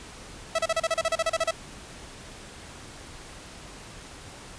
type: tone bursts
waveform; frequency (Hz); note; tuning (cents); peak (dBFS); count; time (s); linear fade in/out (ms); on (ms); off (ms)
sawtooth; 655; E5; -11; -18; 14; 0.55-1.51; 5; 37; 34
effects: pink hiss -44 dBFS RMS until 4.58 s + resampled to 22050 Hz